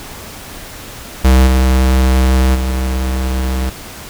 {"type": "tone with level steps", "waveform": "square", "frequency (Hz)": 64.7, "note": "C2", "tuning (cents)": -19, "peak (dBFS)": [-6, -9, -15], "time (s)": [1.24, 3.7], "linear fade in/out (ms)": 10, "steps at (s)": [1.46, 2.54], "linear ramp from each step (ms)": 20, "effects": ["pink hiss -31 dBFS RMS until 4.09 s"]}